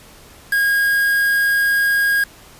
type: tone with quantisation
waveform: triangle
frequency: 1632 Hz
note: G#6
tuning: 31 cents flat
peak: -12 dBFS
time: 0.52-2.24 s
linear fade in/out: 5 ms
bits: 4
effects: pink hiss -44 dBFS RMS until 2.59 s + resampled to 32000 Hz